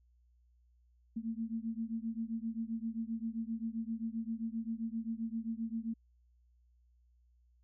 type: beating tone pair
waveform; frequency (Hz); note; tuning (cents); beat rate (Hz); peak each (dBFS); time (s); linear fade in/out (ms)
sine; 223.2 / 230.8; A3 / A#3; +25 / -17; 7.6; -38 / -39; 1.16-5.94; 10
effects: added 60 Hz sine -65 dBFS peak until 7.63 s